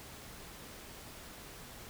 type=silence; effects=pink hiss -50 dBFS RMS until 1.89 s